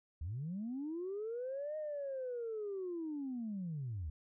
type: linear two-way sweep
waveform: sine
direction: up then down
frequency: 69.6 to 622.3 to 69.6 Hz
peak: -37 dBFS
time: 0.21-4.1 s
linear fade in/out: 5 ms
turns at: 1.77 s
effects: tanh soft clip ceiling -34 dBFS